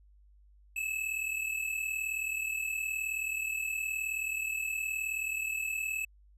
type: tone pair together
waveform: square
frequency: 2598 / 2637 Hz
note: E7 / E7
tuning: -26 / 0 cents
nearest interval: unison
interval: 26 cents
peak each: -34 / -38 dBFS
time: 0.76-6.05 s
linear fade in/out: 5 ms
effects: added 50 Hz sine -57 dBFS peak until 6.37 s + resampled to 32000 Hz